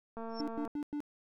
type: click train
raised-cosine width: 1 ms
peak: -30 dBFS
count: 116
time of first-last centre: 0.17-0.677 s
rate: 227 Hz
type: tone with exponential growth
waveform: sine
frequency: 5410 Hz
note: E8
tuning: 44 cents sharp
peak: -38 dBFS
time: 0.29-0.41 s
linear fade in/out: 5 ms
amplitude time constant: 26 ms
type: tone bursts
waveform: triangle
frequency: 293.7 Hz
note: D4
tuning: in tune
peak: -32 dBFS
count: 4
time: 0.4-1.004 s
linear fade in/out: 0 ms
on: 76 ms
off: 100 ms
effects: none